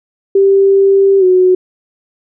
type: tone with pitch glide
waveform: sine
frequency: 392 to 367.9 Hz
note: G4 to F#4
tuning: 0 to -10 cents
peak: -5 dBFS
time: 0.35-1.55 s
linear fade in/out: 5 ms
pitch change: -110 cents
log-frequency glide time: 1.19-1.24 s
effects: none